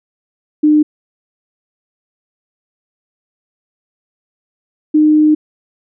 sine tone pair in turn, 302.3 / 305.5 Hz, D#4 / D#4, -50 / -32 cents, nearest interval unison, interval 18 cents, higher second, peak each -6 dBFS, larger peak neither, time 0.63-0.83 / 4.94-5.35 s, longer second, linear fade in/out 10 ms, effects none

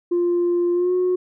sine tone with pitch glide, 349.2 to 364 Hz, F4 to F#4, 0 to -28 cents, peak -15 dBFS, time 0.11-1.16 s, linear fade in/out 10 ms, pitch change +72 cents, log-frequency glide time 0.73-0.93 s, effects tanh soft clip ceiling -14 dBFS

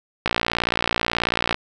click train, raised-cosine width 0.3 ms, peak -3 dBFS, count 76, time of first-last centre 0.26-1.544 s, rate 58.4 Hz, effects none

